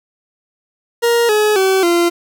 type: tone with pitch steps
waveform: 40% pulse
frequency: 470.2 / 423.8 / 381.9 / 344.2 Hz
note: A#4 / G#4 / G4 / F4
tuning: +15 / +35 / -45 / -25 cents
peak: -10 dBFS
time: 1.02-2.1 s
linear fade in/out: 20 ms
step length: 270 ms
effects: 8-bit